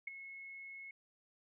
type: tone with ADSR envelope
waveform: sine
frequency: 2181 Hz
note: C#7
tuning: 29 cents flat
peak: -35 dBFS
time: 0.07-0.91 s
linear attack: 7 ms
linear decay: 9 ms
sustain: -12 dB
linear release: 4 ms
effects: none